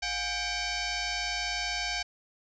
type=tone with frequency modulation; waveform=sine; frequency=1480 Hz; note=F#6; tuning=in tune; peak=-29 dBFS; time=0.02-2.03 s; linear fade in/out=10 ms; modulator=767 Hz; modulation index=5.7; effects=none